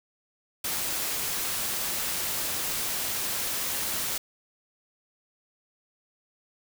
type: noise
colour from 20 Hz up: white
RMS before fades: -30 dBFS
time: 0.64-4.18 s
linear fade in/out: 5 ms
effects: none